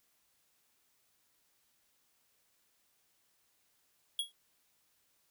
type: tone with exponential decay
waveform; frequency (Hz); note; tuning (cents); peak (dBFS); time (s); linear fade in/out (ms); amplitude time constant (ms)
square; 3322; G#7; 0; -29; 4.19-4.32; 2; 28
effects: white hiss -74 dBFS RMS until 5.3 s